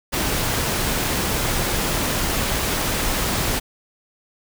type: noise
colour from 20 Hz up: pink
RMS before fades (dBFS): -22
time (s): 0.12-3.6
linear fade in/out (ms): 20
effects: none